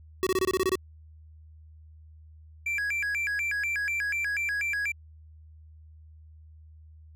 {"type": "tone bursts", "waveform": "square", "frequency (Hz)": 375.9, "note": "F#4", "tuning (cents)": 27, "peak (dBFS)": -23, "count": 9, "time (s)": [0.23, 0.754], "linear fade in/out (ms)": 0, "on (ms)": 36, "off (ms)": 25}
{"type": "tone with vibrato", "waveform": "triangle", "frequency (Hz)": 1975.5, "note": "B6", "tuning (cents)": 0, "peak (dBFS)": -25, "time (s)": [2.66, 4.92], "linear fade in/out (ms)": 5, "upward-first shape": "square", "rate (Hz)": 4.1, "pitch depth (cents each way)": 300}
{"effects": ["added 78 Hz sine -48 dBFS peak until 7.15 s"]}